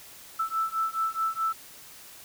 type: beating tone pair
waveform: sine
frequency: 1318.5 / 1323.2 Hz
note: E6 / E6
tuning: 0 / +6 cents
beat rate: 4.7 Hz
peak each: -29 dBFS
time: 0.39-1.53 s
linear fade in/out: 10 ms
effects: white hiss -48 dBFS RMS until 2.24 s